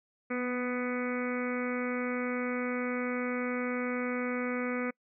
harmonic tone with a mistuned harmonic, 248.3 Hz, B3, 9 cents sharp, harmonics 1 / 2 / 3 / 4 / 5 / 6 / 7 / 8 / 9 / 10, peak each -33 / -35 / -48 / -49 / -41 / -42 / -48 / -43 / -41 / -52 dBFS, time 0.3-4.91 s, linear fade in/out 10 ms, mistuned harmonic 1, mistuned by -15 cents, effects noise-tail reverb RT60 0.1 s tail -26 dB re dry

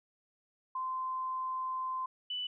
sine tone pair in turn, 1036 / 2981 Hz, C6 / F#7, -17 / +12 cents, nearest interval octave + tritone, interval 1829 cents, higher second, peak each -33 / -34 dBFS, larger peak first, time 0.75-2.06 / 2.3-2.47 s, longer first, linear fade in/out 5 ms, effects none

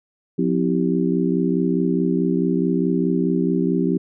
harmonic tone with a mistuned harmonic, 64.7 Hz, C2, 19 cents flat, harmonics 3 / 4 / 5 / 6, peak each -21 / -22 / -23 / -24 dBFS, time 0.38-3.98 s, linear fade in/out 10 ms, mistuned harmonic 3, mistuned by -150 cents, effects none

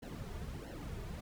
brown noise with flanger, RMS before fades -44 dBFS, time 0.02-1.21 s, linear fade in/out 10 ms, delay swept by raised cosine 0.83 to 3.83 ms, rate 1.5 Hz, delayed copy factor -0.8, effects none

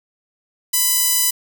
sawtooth tone with high-pass filter, 998 Hz, B5, 18 cents sharp, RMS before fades -17 dBFS, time 0.73-1.31 s, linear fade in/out 10 ms, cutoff 7100 Hz, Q 0.51, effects none

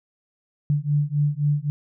sine beating tone pair, 144.7 / 148.5 Hz, D3 / D3, -25 / +20 cents, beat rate 3.8 Hz, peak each -22 dBFS, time 0.7-1.7 s, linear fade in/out 0 ms, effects none

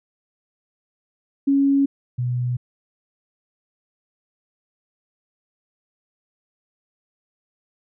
sine tone pair in turn, 277.2 / 123.48 Hz, C#4 / B2, 0 / 0 cents, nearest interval octave + major second, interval 1400 cents, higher first, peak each -14 / -20 dBFS, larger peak first, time 1.47-1.86 / 2.18-2.57 s, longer neither, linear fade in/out 10 ms, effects none

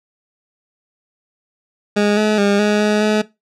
20% pulse tone with pitch steps, 206.7 / 213.2 / 201.9 / 209.1 / 210.6 / 213.1 Hz, G#3 / G#3 / G#3 / G#3 / G#3 / G#3, -8 / +46 / -49 / +12 / +24 / +45 cents, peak -8 dBFS, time 1.96-3.22 s, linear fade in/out 10 ms, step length 210 ms, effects noise-tail reverb RT60 0.2 s tail -18 dB re dry + low-pass 6000 Hz 12 dB/octave

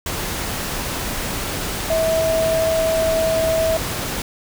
sine tone in noise, 648 Hz, E5, 30 cents flat, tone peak -16 dBFS, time 1.9-3.77 s, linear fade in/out 2 ms, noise pink, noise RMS -25 dBFS, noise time 0.06-4.22 s, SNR +6 dB, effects none

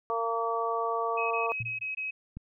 harmonic tone, 229.2 Hz, A#3, 29 cents flat, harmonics 2 / 3 / 4 / 5, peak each -32 / -33 / -35 / -31 dBFS, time 0.1-1.52 s, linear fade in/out 0 ms
sine tone bursts, 2549 Hz, D#7, 41 cents sharp, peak -31 dBFS, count 6, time 1.17-2.11 s, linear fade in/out 10 ms, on 140 ms, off 20 ms
sine tone with exponential decay, 116.54 Hz, A#2, in tune, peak -31 dBFS, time 1.6-1.89 s, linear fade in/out 5 ms, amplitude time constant 62 ms
click, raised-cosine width 5 ms, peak -27 dBFS, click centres 2.37 s
effects none

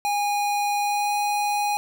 square tone with pitch glide, 820 to 825.2 Hz, G#5 to G#5, -22 to -11 cents, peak -22 dBFS, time 0.05-1.77 s, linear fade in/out 0 ms, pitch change +11 cents, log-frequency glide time 0.81-1.16 s, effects 9-bit

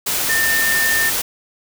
sine tone in noise, 1800 Hz, A6, 39 cents sharp, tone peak -16 dBFS, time 0.29-1.1 s, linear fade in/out 10 ms, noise white, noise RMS -20 dBFS, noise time 0.06-1.22 s, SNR +1 dB, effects none

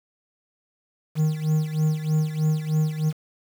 triangle tone with tremolo, 155.2 Hz, D#3, 4 cents flat, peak -15 dBFS, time 1.15-3.13 s, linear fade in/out 50 ms, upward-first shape sine, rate 3.2 Hz, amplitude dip 75%, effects 7-bit

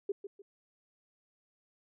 sine tone with echo, 400 Hz, G4, 35 cents sharp, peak -29 dBFS, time 0.09-0.12 s, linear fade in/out 5 ms, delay 150 ms, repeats 2, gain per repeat -10 dB, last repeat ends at 0.42 s, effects none

